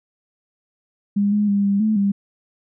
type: tone with pitch steps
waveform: sine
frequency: 202.4 / 208 / 201 / 199.5 / 216.6 / 199.5 Hz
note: G#3 / G#3 / G3 / G3 / A3 / G3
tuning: -44 / +3 / +44 / +31 / -27 / +31 cents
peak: -15 dBFS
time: 1.16-2.12 s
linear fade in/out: 10 ms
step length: 160 ms
effects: none